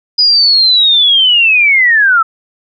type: linear sweep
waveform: sine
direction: down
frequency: 4978 to 1290 Hz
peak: -5 dBFS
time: 0.18-2.23 s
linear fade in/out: 10 ms
effects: none